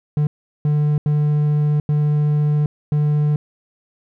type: tone bursts at uneven times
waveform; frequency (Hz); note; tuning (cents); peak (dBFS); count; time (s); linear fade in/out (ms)
triangle; 148.8; D3; +23; -12; 5; 0.17-0.27 / 0.65-0.98 / 1.06-1.8 / 1.89-2.66 / 2.92-3.36; 2
effects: none